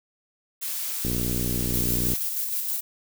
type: noise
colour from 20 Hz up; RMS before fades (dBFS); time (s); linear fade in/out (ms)
blue; -30; 0.61-2.18; 20
type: click train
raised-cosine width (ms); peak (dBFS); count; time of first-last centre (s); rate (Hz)
3; -16; 67; 1.05-2.136; 60.8
type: noise with tremolo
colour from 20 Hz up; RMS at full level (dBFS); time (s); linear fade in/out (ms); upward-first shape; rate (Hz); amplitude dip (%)
violet; -27; 1.73-2.81; 10; square; 6.3; 30
effects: none